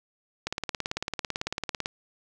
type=click train; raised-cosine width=0.2 ms; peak=-12 dBFS; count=26; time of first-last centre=0.47-1.859 s; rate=18 Hz; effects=none